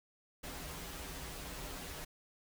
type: noise with comb filter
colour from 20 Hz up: pink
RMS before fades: -45 dBFS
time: 0.43-2.05 s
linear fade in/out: 10 ms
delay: 9.1 ms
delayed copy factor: -0.7
effects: none